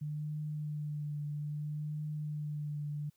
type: tone with vibrato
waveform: sine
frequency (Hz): 149.5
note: D3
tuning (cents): +31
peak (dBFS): -35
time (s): 0.01-3.1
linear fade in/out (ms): 10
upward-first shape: triangle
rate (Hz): 0.61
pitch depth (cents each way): 27
effects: white hiss -75 dBFS RMS until 3.16 s